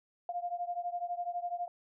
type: beating tone pair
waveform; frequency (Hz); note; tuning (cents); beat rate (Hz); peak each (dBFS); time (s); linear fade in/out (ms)
sine; 698.5 / 710.5; F5 / F5; 0 / +30; 12; -36 / -38; 0.29-1.68; 2
effects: none